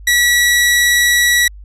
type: tone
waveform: sawtooth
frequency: 1937 Hz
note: B6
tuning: 34 cents flat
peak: -6 dBFS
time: 0.07-1.48 s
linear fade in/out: 5 ms
effects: added 50 Hz sine -32 dBFS peak until 1.64 s + resampled to 32000 Hz